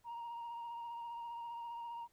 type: tone with vibrato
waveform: sine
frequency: 938 Hz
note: A#5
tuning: 11 cents sharp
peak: -40 dBFS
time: 0.04-2.08 s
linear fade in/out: 50 ms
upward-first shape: sine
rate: 15 Hz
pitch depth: 22 cents each way
effects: tanh soft clip ceiling -41 dBFS + pink hiss -75 dBFS RMS until 2.12 s